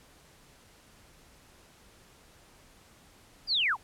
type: linear sweep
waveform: sine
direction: down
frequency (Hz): 4966 to 696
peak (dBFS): -24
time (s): 3.47-3.77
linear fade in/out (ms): 50
effects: pink hiss -58 dBFS RMS until 3.83 s + low-pass 12000 Hz 12 dB/octave